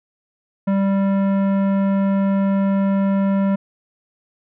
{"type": "tone with tanh clipping", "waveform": "sine", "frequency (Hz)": 196, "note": "G3", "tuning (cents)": 0, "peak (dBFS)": -17, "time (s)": [0.67, 3.56], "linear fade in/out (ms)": 10, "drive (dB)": 15, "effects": []}